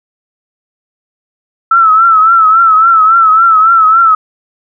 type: tone with vibrato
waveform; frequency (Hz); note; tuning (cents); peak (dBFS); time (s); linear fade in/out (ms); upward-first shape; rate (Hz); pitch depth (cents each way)
sine; 1318.5; E6; 0; -3; 1.71-4.15; 5; triangle; 3.6; 82
effects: none